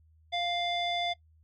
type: tone with low-pass filter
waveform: square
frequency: 698.5 Hz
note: F5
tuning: in tune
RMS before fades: -31 dBFS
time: 0.32-1.14 s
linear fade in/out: 20 ms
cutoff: 3500 Hz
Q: 4.1
effects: noise-tail reverb RT60 0.1 s tail -19 dB re dry + added 79 Hz sine -59 dBFS peak until 1.43 s